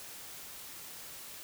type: silence
effects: white hiss -47 dBFS RMS until 1.43 s